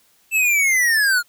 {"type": "linear sweep", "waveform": "square", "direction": "down", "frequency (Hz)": [2659, 1396.9], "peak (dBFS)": -15, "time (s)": [0.31, 1.23], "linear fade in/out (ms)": 50, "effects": ["white hiss -58 dBFS RMS until 1.28 s"]}